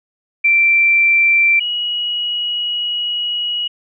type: tone pair in turn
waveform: sine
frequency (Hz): 2349 / 2908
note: D7 / F#7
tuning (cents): 0 / -31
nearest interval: major third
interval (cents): 369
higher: second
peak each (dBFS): -9 / -17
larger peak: first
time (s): 0.44-1.6 / 1.6-3.68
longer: second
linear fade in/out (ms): 10
effects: none